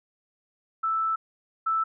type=tone pair in turn; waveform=sine; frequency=1319 / 1319 Hz; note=E6 / E6; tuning=+1 / +1 cents; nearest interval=unison; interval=0 cents; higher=neither; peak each=-23 / -22 dBFS; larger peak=second; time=0.83-1.16 / 1.66-1.84 s; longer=first; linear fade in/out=10 ms; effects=none